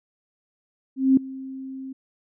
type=tone with ADSR envelope; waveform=sine; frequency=265.3 Hz; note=C4; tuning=24 cents sharp; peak=-11 dBFS; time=0.96-1.93 s; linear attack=210 ms; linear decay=4 ms; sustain=-21 dB; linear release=9 ms; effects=none